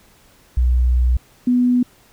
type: tone pair in turn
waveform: sine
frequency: 61.74 / 247 Hz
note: B1 / B3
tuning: 0 / 0 cents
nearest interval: 2 octaves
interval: 2400 cents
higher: second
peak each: -12 dBFS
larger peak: neither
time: 0.57-1.17 / 1.47-1.83 s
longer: first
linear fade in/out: 5 ms
effects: pink hiss -52 dBFS RMS until 2.12 s